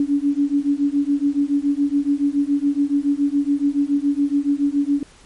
sine beating tone pair, 281.4 / 288.5 Hz, C#4 / D4, +26 / -31 cents, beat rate 7.1 Hz, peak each -19 dBFS, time 0-5.03 s, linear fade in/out 2 ms, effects pink hiss -49 dBFS RMS until 5.25 s + MP3 48 kbps

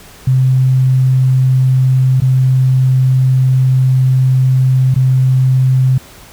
sine tone with dropouts, 130 Hz, C3, 11 cents flat, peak -7 dBFS, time 0.27-5.98 s, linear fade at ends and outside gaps 5 ms, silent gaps 2.203-2.219 / 4.943-4.96 s, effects pink hiss -38 dBFS RMS until 6.32 s

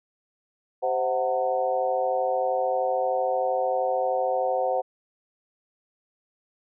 harmonic tone with a mistuned harmonic, 130 Hz, C3, 11 cents flat, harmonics 3 / 4 / 5 / 6 / 7, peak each -35 / -25 / -32 / -26 / -35 dBFS, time 0.82-4.82 s, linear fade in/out 20 ms, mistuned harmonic 6, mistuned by -84 cents, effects none

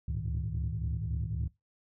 sine tone cluster, 70.2 / 73.9 / 104.1 / 114.5 / 159.4 Hz, C#2 / D2 / G#2 / A#2 / D#3, +22 / +11 / +5 / -31 / +42 cents, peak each -35 / -38 / -36 / -37 / -38 dBFS, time 0.08-1.48 s, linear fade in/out 5 ms, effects noise-tail reverb RT60 0.2 s tail -21 dB re dry + tanh soft clip ceiling -24 dBFS

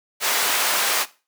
pink high-pass noise, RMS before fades -21 dBFS, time 0.2-1.06 s, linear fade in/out 50 ms, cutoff 810 Hz, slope 12 dB/octave, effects noise-tail reverb RT60 0.3 s tail -17 dB re dry

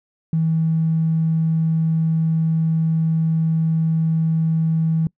triangle tone with tanh clipping, 161.4 Hz, E3, 36 cents flat, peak -15 dBFS, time 0.33-5.07 s, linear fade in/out 2 ms, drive 2 dB, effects noise-tail reverb RT60 0.1 s tail -24 dB re dry

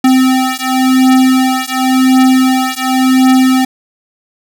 square beating tone pair, 258.9 / 259.82 Hz, C4 / C4, -18 / -12 cents, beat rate 0.92 Hz, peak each -11 dBFS, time 0.04-3.65 s, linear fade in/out 5 ms, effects none

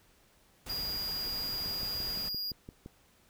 pink noise, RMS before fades -44 dBFS, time 0.66-2.29 s, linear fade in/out 5 ms
square tone, 4849 Hz, D#8, 45 cents flat, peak -34 dBFS, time 0.69-2.52 s, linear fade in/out 10 ms
click train, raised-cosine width 3 ms, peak -31 dBFS, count 8, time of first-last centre 1.66-2.861 s, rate 5.83 Hz
effects pink hiss -65 dBFS RMS until 3.29 s

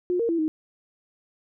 sine tone with pitch steps, 357.6 / 464.1 / 334.3 / 313 Hz, F4 / A#4 / E4 / D#4, +41 / -8 / +24 / +10 cents, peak -21 dBFS, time 0.1-0.48 s, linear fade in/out 0 ms, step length 95 ms, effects none

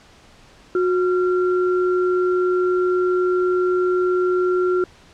sine tone pair together, 363.9 / 1374 Hz, F#4 / F6, -29 / -29 cents, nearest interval octave + major seventh, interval 2300 cents, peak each -16 / -26 dBFS, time 0.75-4.84 s, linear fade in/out 2 ms, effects pink hiss -49 dBFS RMS until 5.13 s + low-pass 6000 Hz 12 dB/octave

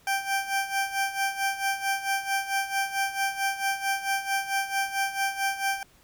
20% pulse tone with tremolo, 784 Hz, G5, in tune, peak -18 dBFS, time 0.07-5.83 s, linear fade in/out 2 ms, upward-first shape sine, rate 4.5 Hz, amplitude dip 75%, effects pink hiss -59 dBFS RMS until 6.03 s

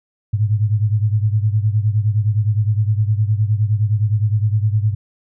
sine beating tone pair, 104 / 113.7 Hz, G#2 / A#2, +3 / -43 cents, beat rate 9.7 Hz, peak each -15 / -19 dBFS, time 0.33-4.95 s, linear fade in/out 10 ms, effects none

